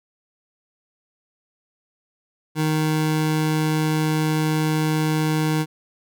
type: tone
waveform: 25% pulse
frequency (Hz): 155.5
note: D#3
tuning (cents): -1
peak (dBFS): -15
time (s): 2.55-5.66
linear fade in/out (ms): 50
effects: none